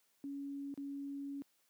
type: tone with dropouts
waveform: sine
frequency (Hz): 280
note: C#4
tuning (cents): +18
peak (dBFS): -40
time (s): 0.24-1.42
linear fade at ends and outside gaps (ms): 0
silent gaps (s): 0.74-0.776
effects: white hiss -75 dBFS RMS until 1.69 s + high-pass 150 Hz 12 dB/octave